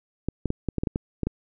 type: clicks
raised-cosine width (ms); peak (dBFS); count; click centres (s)
3; -12; 10; 0.286 / 0.457 / 0.504 / 0.687 / 0.783 / 0.835 / 0.872 / 0.959 / 1.233 / 1.27
effects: none